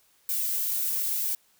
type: noise with flanger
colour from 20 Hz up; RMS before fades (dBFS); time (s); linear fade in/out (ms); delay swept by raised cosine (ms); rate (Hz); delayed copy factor
violet; -28; 0.29-1.35; 2; 1.5 to 3; 0.96; -0.6
effects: white hiss -64 dBFS RMS until 1.59 s